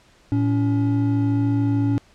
triangle tone pair together, 112.26 / 283.2 Hz, A2 / C#4, +35 / +37 cents, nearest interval octave + major third, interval 1602 cents, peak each -18 dBFS, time 0.32-1.98 s, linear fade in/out 0 ms, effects pink hiss -55 dBFS RMS until 2.14 s + low-pass 7000 Hz 12 dB/octave

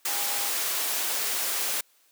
sine tone in noise, 811 Hz, G#5, 41 cents flat, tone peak -39 dBFS, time 0.08-0.49 s, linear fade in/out 5 ms, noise white, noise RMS -28 dBFS, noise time 0.05-1.81 s, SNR -14 dB, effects white hiss -63 dBFS RMS until 2.11 s + high-pass 400 Hz 12 dB/octave

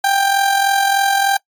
30% pulse tone with amplitude modulation, 790 Hz, G5, 13 cents sharp, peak -8 dBFS, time 0.04-1.37 s, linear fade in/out 5 ms, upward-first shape sine, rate 43.3 Hz, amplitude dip 50%, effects noise-tail reverb RT60 0.1 s tail -26 dB re dry + AAC 64 kbps

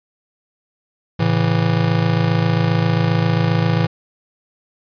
square chord, A major, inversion none, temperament just, 110 / 137.5 / 165 Hz, A2 / C#3 / E3, 0 / -14 / +2 cents, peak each -19 / -23 / -18 dBFS, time 1.19-3.87 s, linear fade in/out 10 ms, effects resampled to 11025 Hz

